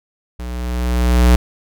square tone with level ramp, 60.9 Hz, B1, 24 cents flat, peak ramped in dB -26 to -7 dBFS, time 0.39-1.36 s, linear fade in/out 5 ms, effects none

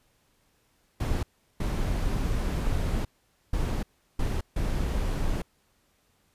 brown noise bursts at uneven times, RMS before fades -27 dBFS, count 5, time 1-1.23 / 1.6-3.05 / 3.53-3.83 / 4.19-4.41 / 4.56-5.42 s, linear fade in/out 5 ms, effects pink hiss -68 dBFS RMS until 6.34 s + resampled to 32000 Hz

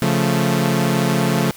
sawtooth chord, Db augmented, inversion none, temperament equal, 138.59 / 174.61 / 220 Hz, Db3 / F3 / A3, 0 / 0 / 0 cents, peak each -16 dBFS, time 0.02-1.51 s, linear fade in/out 0 ms, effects white hiss -42 dBFS RMS until 1.56 s

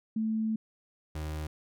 sine / 35% pulse tone pair in turn, 220 / 77.02 Hz, A3 / D#2, 0 / -17 cents, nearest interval octave + tritone, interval 1817 cents, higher first, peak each -27 / -32 dBFS, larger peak first, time 0.16-0.56 / 1.15-1.47 s, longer first, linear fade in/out 5 ms, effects none

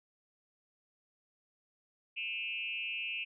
sine tone with frequency modulation, 2628 Hz, E7, 6 cents flat, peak -35 dBFS, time 2.16-3.25 s, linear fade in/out 20 ms, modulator 204 Hz, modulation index 1.1, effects none

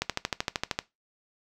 click train, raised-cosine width 0.2 ms, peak -9 dBFS, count 11, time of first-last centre 0.02-0.789 s, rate 13 Hz, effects noise-tail reverb RT60 0.2 s tail -19 dB re dry

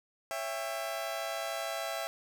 sawtooth chord, C# diminished, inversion none, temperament just, 554.4 / 665.2 / 798.3 Hz, C#5 / E5 / G5, 0 / +16 / +31 cents, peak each -38 / -32 / -37 dBFS, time 0.31-2.07 s, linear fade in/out 0 ms, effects none

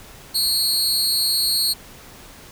sawtooth tone with amplitude modulation, 4291 Hz, C8, 43 cents sharp, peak -11 dBFS, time 0.34-1.74 s, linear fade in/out 20 ms, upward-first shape sine, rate 277 Hz, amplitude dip 85%, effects pink hiss -43 dBFS RMS until 2.51 s

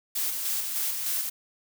blue noise with tremolo, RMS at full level -28 dBFS, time 0.15-1.3 s, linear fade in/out 10 ms, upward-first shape square, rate 3.3 Hz, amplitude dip 35%, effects none

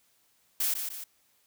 blue noise with echo, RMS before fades -28 dBFS, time 0.6-0.74 s, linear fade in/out 5 ms, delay 150 ms, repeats 2, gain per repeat -6 dB, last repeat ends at 1.04 s, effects white hiss -68 dBFS RMS until 1.46 s

